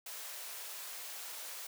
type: high-pass noise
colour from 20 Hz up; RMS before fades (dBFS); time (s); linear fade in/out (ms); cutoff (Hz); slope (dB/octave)
white; -45; 0.06-1.67; 5; 460; 24
effects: none